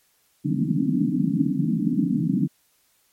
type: band-pass noise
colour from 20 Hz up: white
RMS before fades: -22 dBFS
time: 0.44-2.48 s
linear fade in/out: 20 ms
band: 140 to 300 Hz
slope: 96 dB/octave
effects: white hiss -64 dBFS RMS until 3.12 s + MP3 64 kbps